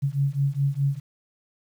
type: beating tone pair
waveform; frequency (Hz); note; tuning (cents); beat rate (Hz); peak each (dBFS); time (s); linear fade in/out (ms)
sine; 137.2 / 142; C#3 / C#3; -17 / +42; 4.8; -24; 0.02-1; 20
effects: 9-bit